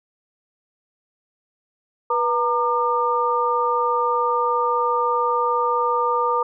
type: tone cluster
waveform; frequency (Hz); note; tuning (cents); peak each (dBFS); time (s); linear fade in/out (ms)
sine; 487.2 / 924 / 1201; B4 / A#5 / D6; -24 / -16 / +38; -23 / -22 / -21; 2.1-6.43; 5
effects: none